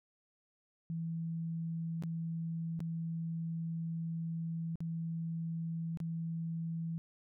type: tone with dropouts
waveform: sine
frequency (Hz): 164.81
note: E3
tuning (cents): 0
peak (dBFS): -35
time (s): 0.9-6.98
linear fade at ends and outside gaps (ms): 0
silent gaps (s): 2.024-2.036 / 2.793-2.804 / 4.756-4.805 / 5.973-6.002
effects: none